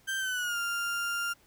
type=tone with pitch glide; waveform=35% pulse; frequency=1568 to 1396.9 Hz; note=G6 to F6; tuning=0 to 0 cents; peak=-28 dBFS; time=0.07-1.34 s; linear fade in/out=20 ms; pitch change=-200 cents; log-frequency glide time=0.18-0.58 s; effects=pink hiss -63 dBFS RMS until 1.46 s